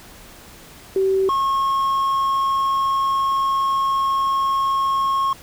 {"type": "tone pair in turn", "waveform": ["sine", "triangle"], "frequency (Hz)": [384.1, 1086.4], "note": ["G4", "C#6"], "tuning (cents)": [-35, -35], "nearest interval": "octave + tritone", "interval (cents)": 1800, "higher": "second", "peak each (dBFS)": -15, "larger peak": "neither", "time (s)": [[0.96, 1.29], [1.29, 5.33]], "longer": "second", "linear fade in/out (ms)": 2, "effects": ["pink hiss -43 dBFS RMS until 5.42 s"]}